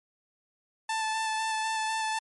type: tone with vibrato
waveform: sawtooth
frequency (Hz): 880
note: A5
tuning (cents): 0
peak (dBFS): -24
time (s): 0.89-2.19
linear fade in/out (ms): 5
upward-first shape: square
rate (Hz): 4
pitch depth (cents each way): 12
effects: MP3 48 kbps